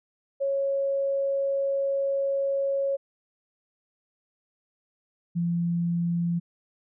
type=tone pair in turn; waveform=sine; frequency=551 / 171.26 Hz; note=C#5 / F3; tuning=-11 / -34 cents; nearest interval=octave + minor sixth; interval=2023 cents; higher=first; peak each=-23 dBFS; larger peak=neither; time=0.4-2.97 / 5.35-6.4 s; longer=first; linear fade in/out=20 ms; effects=none